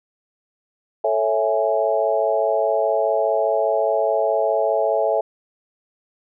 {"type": "chord", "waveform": "sine", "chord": "A major seventh", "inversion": "none", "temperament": "equal", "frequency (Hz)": [440, 554.4, 659.3, 830.6], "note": ["A4", "C#5", "E5", "G#5"], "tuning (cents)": [0, 0, 0, 0], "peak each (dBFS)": [-23, -22, -20, -25], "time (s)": [1.04, 5.21], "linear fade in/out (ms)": 5, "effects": []}